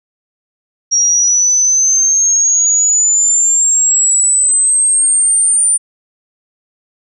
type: exponential sweep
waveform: sine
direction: up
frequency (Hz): 5650 to 9210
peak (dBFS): -8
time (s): 0.91-5.78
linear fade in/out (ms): 20
effects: none